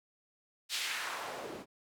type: noise with band-pass filter sweep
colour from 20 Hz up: white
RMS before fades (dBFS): -39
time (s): 0.69-1.66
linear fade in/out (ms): 50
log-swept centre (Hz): 4000 to 250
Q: 1.3
effects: none